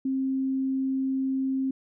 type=tone; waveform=sine; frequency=265.8 Hz; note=C4; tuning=27 cents sharp; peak=-24 dBFS; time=0.05-1.71 s; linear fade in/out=5 ms; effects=none